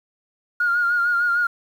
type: tone with vibrato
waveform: sine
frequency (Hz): 1417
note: F6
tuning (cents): +25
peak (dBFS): -16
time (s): 0.6-1.47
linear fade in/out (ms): 5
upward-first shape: sine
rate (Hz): 6.6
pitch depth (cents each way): 40
effects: tanh soft clip ceiling -12 dBFS + 8-bit